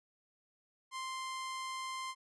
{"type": "tone", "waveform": "sawtooth", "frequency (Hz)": 1046.5, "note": "C6", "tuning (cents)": 0, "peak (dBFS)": -35, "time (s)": [0.91, 2.15], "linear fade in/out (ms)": 50, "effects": ["resampled to 24000 Hz"]}